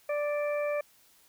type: harmonic tone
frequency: 587.3 Hz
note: D5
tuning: in tune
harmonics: 1 / 2 / 3 / 4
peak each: -28 / -40 / -43 / -40 dBFS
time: 0.09-0.81 s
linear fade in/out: 5 ms
effects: white hiss -62 dBFS RMS until 1.28 s